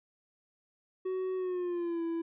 triangle tone with pitch glide, 373.6 to 332.8 Hz, F#4 to E4, +17 to +17 cents, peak -29 dBFS, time 1.05-2.22 s, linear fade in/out 10 ms, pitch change -200 cents, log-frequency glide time 1.36-2.03 s, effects resampled to 8000 Hz

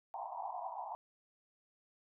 white band-pass noise, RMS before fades -43 dBFS, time 0.14-0.95 s, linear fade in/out 0 ms, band 670 to 1000 Hz, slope 96 dB/octave, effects none

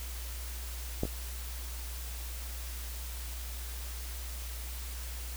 clicks, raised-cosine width 2 ms, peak -16 / -23 dBFS, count 2, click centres 1.034 / 1.053 s, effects added 60 Hz sine -38 dBFS peak until 5.36 s + white hiss -45 dBFS RMS until 5.36 s

